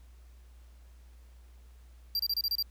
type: tone bursts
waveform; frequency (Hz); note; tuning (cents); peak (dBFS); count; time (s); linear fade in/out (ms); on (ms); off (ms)
square; 4734; D8; +13; -28; 7; 2.15-2.626; 2; 44; 28
effects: added 60 Hz sine -51 dBFS peak until 2.7 s + pink hiss -67 dBFS RMS until 2.7 s